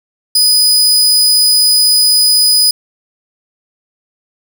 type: tone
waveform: sawtooth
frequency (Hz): 4978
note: D#8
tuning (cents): 0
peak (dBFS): -4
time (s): 0.35-2.71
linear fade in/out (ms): 5
effects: 7-bit